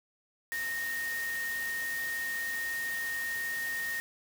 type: tone in noise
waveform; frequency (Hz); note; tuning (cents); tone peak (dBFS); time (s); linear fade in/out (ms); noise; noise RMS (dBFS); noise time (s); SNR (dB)
sine; 1850; A#6; -14; -32; 0.52-4; 0; white; -42; 0.52-4; +7
effects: none